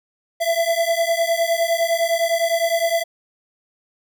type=beating tone pair; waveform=square; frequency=665 / 674.8 Hz; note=E5 / E5; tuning=+15 / +40 cents; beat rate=9.8 Hz; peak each=-21 dBFS; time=0.4-3.04 s; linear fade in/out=20 ms; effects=none